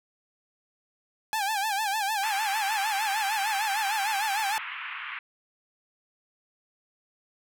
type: tone with vibrato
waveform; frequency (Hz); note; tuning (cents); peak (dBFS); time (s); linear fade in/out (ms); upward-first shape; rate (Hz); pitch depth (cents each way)
sawtooth; 830.6; G#5; 0; -22; 1.33-4.58; 0; sine; 6.6; 120
type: band-pass noise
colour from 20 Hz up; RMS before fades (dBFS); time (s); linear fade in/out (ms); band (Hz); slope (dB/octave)
white; -37; 2.23-5.19; 2; 1000 to 2800; 48
effects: none